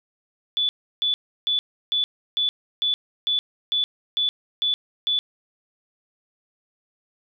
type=tone bursts; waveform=sine; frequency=3463 Hz; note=A7; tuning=28 cents flat; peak=-19 dBFS; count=11; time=0.57-5.19 s; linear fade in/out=0 ms; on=120 ms; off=330 ms; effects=none